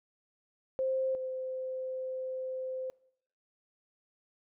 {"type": "tone pair in turn", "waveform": "sine", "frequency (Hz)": [525, 518.1], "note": ["C5", "C5"], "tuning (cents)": [6, -17], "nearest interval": "unison", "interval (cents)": 23, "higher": "first", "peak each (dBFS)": [-28, -34], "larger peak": "first", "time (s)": [[0.79, 1.15], [1.15, 2.9]], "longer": "second", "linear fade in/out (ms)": 0, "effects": ["noise-tail reverb RT60 0.7 s tail -24 dB re dry"]}